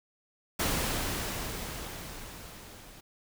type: noise with level ramp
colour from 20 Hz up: pink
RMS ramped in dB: -28 to -51 dBFS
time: 0.59-3.01 s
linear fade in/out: 10 ms
effects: none